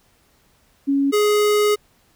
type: tone pair in turn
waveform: sine / square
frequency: 277.8 / 417.9 Hz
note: C#4 / G#4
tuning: +4 / +11 cents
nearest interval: perfect fifth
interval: 707 cents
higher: second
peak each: -15 dBFS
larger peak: neither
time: 0.87-1.12 / 1.12-1.76 s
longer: second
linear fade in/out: 20 ms
effects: pink hiss -59 dBFS RMS until 2.15 s